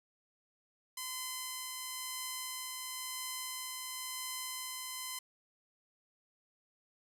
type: tone with tremolo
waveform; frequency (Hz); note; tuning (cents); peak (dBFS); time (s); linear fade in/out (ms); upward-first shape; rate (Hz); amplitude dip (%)
5% pulse; 1025; C6; -36; -26; 0.97-5.19; 5; triangle; 0.97; 25
effects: none